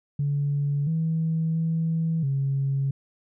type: tone with pitch steps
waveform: sine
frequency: 143.3 / 161.6 / 163 / 137.3 Hz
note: D3 / E3 / E3 / C#3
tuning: -42 / -34 / -19 / -16 cents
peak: -21 dBFS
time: 0.19-2.91 s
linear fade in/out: 5 ms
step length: 680 ms
effects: tanh soft clip ceiling -17 dBFS